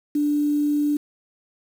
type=tone with quantisation; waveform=sine; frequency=293.8 Hz; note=D4; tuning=1 cent sharp; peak=-18 dBFS; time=0.15-0.97 s; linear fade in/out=5 ms; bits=7; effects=none